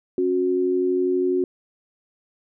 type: tone pair together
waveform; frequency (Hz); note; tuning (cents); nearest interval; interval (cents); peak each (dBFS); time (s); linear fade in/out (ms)
sine; 273.3 / 365.5; C#4 / F#4; -24 / -21; perfect fourth; 503; -25 / -19; 0.18-1.44; 2
effects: none